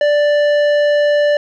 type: tone with tanh clipping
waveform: sine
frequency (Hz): 587.3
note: D5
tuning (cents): 0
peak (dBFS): -12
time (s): 0.01-1.37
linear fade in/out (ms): 2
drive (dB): 12
effects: none